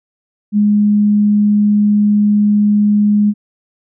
sine tone, 207.7 Hz, G#3, in tune, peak -8 dBFS, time 0.52-3.34 s, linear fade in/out 50 ms, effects none

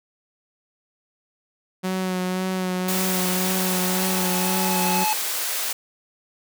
sawtooth tone with vibrato, 185 Hz, F#3, in tune, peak -19 dBFS, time 1.83-5.05 s, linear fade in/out 20 ms, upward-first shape sine, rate 1.9 Hz, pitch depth 21 cents each way
square tone with exponential growth, 860 Hz, A5, 40 cents flat, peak -21 dBFS, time 2.14-5.13 s, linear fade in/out 1 ms, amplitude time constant 650 ms
white high-pass noise, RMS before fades -26 dBFS, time 2.88-5.73 s, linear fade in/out 5 ms, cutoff 460 Hz, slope 12 dB/octave
effects none

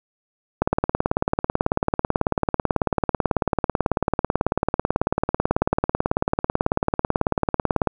click train, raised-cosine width 1 ms, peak -4 dBFS, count 133, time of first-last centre 0.62-7.873 s, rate 18.2 Hz, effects none

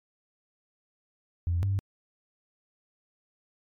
sine tone pair in turn, 86.3 / 97.94 Hz, F2 / G2, -20 / -1 cents, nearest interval major second, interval 219 cents, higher second, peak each -23 dBFS, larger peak neither, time 1.47-1.63 / 1.63-1.79 s, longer neither, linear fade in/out 0 ms, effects tanh soft clip ceiling -19 dBFS + MP3 64 kbps

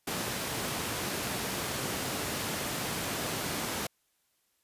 pink high-pass noise, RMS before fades -34 dBFS, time 0.07-3.87 s, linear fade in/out 5 ms, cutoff 120 Hz, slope 12 dB/octave, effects white hiss -74 dBFS RMS until 4.63 s + resampled to 32000 Hz

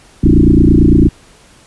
sine tone with frequency modulation, 178.2 Hz, F3, 35 cents sharp, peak -4 dBFS, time 0.23-1.09 s, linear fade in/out 10 ms, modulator 28.9 Hz, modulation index 5.6, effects pink hiss -44 dBFS RMS until 1.66 s + resampled to 24000 Hz

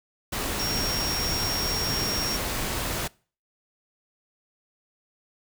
sine tone in noise, 5570 Hz, F8, 5 cents flat, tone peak -28 dBFS, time 0.59-2.37 s, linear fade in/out 10 ms, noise pink, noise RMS -29 dBFS, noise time 0.32-3.08 s, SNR -2 dB, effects noise-tail reverb RT60 0.4 s tail -24 dB re dry

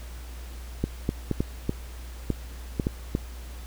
clicks, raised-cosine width 3 ms, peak -11 dBFS, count 9, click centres 0.84 / 1.091 / 1.313 / 1.405 / 1.694 / 2.303 / 2.798 / 2.869 / 3.151 s, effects added 60 Hz sine -37 dBFS peak until 3.66 s + pink hiss -48 dBFS RMS until 3.66 s

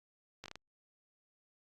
slowing click train, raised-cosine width 0.2 ms, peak -28 dBFS, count 5, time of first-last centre 0.44-0.556 s, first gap 18 ms, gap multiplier 1.33, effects Opus 48 kbps

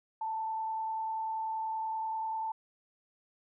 sine tone with frequency modulation, 885 Hz, A5, 10 cents sharp, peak -32 dBFS, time 0.21-2.52 s, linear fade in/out 5 ms, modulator 30.3 Hz, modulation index 0.41, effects none

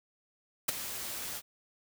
white noise with ADSR envelope, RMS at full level -26 dBFS, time 0.68-1.42 s, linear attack 9 ms, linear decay 15 ms, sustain -13 dB, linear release 51 ms, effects none

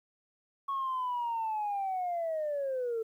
sine linear sweep, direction down, 1108.7 to 440 Hz, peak -29 dBFS, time 0.68-3.03 s, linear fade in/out 10 ms, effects tanh soft clip ceiling -27 dBFS + 11-bit

